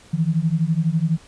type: beating tone pair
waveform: sine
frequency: 156.4 / 168.4 Hz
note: D#3 / E3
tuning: +9 / +37 cents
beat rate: 12 Hz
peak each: -20 dBFS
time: 0.13-1.18 s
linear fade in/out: 10 ms
effects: pink hiss -49 dBFS RMS until 1.27 s + resampled to 22050 Hz